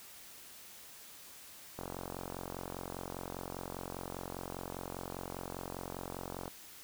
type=click train; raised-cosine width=1 ms; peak=-26 dBFS; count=212; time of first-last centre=1.79-6.479 s; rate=45 Hz; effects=white hiss -53 dBFS RMS until 6.83 s